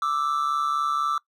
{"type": "tone pair together", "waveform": "triangle", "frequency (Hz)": [1174.6, 1318.5], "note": ["D6", "E6"], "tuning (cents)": [0, 0], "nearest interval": "major second", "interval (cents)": 200, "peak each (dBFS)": -23, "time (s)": [0.02, 1.18], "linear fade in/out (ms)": 2, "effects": ["noise-tail reverb RT60 0.1 s tail -21 dB re dry"]}